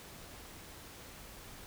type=silence; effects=pink hiss -51 dBFS RMS until 1.66 s